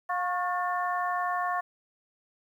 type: harmonic tone with a mistuned harmonic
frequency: 356.1 Hz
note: F4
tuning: 34 cents sharp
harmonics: 2 / 3 / 4 / 5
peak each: -30 / -30 / -40 / -35 dBFS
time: 0.09-1.61 s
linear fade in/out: 10 ms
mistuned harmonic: 3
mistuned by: +44 cents
effects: 10-bit